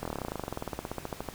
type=slowing click train; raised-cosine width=1 ms; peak=-19 dBFS; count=28; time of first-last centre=0.03-1.287 s; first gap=23 ms; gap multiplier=1.05; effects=pink hiss -47 dBFS RMS until 1.34 s